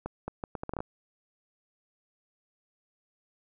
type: accelerating click train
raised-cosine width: 1 ms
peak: -20 dBFS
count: 10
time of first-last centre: 0.06-0.805 s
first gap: 220 ms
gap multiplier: 0.72
effects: none